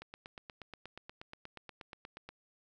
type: click train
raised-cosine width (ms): 0.3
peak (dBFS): -30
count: 20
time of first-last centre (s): 0.02-2.29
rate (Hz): 8.37
effects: none